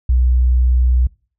sine tone, 62.1 Hz, B1, 10 cents sharp, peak -10 dBFS, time 0.09-1.07 s, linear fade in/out 5 ms, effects noise-tail reverb RT60 0.4 s tail -24 dB re dry

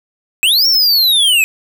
square linear two-way sweep, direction up then down, 2489 to 5580 to 2489 Hz, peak -9 dBFS, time 0.43-1.44 s, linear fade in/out 0 ms, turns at 0.67 s, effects none

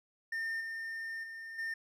triangle tone with level steps, 1812 Hz, A#6, 50 cents flat, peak -32 / -36 / -41 / -33 dBFS, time 0.32-1.74 s, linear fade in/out 5 ms, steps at 0.6 / 1.23 / 1.58 s, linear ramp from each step 10 ms, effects none

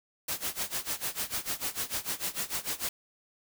white noise with tremolo, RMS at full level -31 dBFS, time 0.28-2.89 s, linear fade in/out 5 ms, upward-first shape sine, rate 6.7 Hz, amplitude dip 90%, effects none

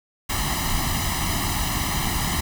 pink noise with comb filter, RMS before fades -24 dBFS, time 0.29-2.41 s, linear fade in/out 10 ms, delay 1 ms, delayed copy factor +0.85, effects none

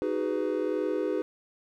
triangle chord, G# minor seventh, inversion second, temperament just, 311.5 / 373.8 / 415.3 / 498.4 Hz, D#4 / F#4 / G#4 / B4, +2 / +18 / 0 / +16 cents, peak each -30 dBFS, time 0.02-1.22 s, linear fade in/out 0 ms, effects none

